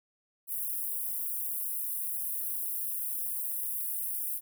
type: high-pass noise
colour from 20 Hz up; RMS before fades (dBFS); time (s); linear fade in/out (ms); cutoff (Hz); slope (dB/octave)
white; -34; 0.47-4.41; 50; 9800; 48
effects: none